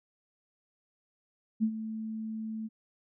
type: tone with ADSR envelope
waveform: sine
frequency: 220 Hz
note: A3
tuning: in tune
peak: -22 dBFS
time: 1.6-2.69 s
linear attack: 31 ms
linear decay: 74 ms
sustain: -12 dB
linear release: 31 ms
effects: none